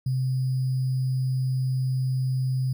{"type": "tone with sample-and-hold", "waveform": "sine", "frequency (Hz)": 130, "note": "C3", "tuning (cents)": -11, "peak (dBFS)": -22, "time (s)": [0.06, 2.73], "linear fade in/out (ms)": 5, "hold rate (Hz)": 4900, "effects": []}